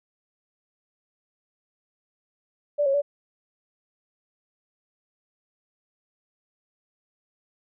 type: tone with pitch steps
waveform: sine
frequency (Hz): 584 / 548 / 574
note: D5 / C#5 / D5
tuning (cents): -10 / -20 / -40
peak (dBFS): -19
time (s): 2.78-3.02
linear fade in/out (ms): 20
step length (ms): 80
effects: none

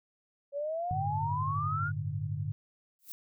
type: exponential sweep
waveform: sine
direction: up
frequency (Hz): 554.4 to 1463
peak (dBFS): -31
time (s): 0.52-1.92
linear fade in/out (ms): 50
type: chord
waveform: sine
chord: G suspended second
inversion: none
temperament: equal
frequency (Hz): 98 / 110 / 146.83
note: G2 / A2 / D3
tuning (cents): 0 / 0 / 0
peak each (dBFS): -36 / -37 / -35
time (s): 0.91-2.52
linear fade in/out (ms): 0
type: noise with exponential growth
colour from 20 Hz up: violet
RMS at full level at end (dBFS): -39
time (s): 2.99-3.12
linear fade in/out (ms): 0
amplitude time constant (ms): 28
effects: none

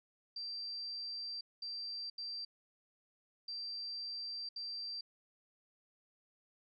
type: tone bursts at uneven times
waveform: sine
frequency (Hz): 4699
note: D8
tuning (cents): 0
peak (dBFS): -40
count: 5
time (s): 0.36-1.41 / 1.62-2.1 / 2.18-2.45 / 3.48-4.49 / 4.56-5.01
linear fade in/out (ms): 5
effects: none

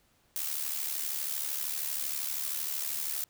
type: noise with amplitude modulation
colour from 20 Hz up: blue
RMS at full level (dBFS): -31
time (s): 0.36-3.24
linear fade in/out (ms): 0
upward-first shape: sine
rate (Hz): 72.8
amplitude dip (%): 65
effects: pink hiss -68 dBFS RMS until 3.29 s

